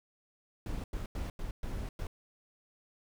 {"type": "noise bursts at uneven times", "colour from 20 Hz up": "brown", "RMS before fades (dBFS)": -37, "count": 6, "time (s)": [[0.66, 0.84], [0.93, 1.06], [1.15, 1.3], [1.39, 1.51], [1.63, 1.89], [1.99, 2.07]], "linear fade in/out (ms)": 2, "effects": []}